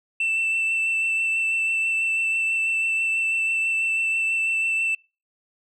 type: tone with vibrato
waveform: sine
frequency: 2667 Hz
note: E7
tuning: 20 cents sharp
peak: -18 dBFS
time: 0.2-4.95 s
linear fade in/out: 5 ms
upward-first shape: sine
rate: 6.1 Hz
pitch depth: 13 cents each way
effects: noise-tail reverb RT60 0.3 s tail -25 dB re dry + tanh soft clip ceiling -19 dBFS